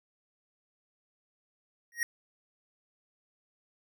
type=tone with exponential growth; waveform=square; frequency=1880 Hz; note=A#6; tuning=14 cents sharp; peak=-24 dBFS; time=1.92-2.03 s; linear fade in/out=1 ms; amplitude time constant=23 ms; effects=none